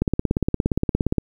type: click train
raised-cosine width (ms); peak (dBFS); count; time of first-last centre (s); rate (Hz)
3; -6; 21; 0.02-1.183; 17.2
effects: 8-bit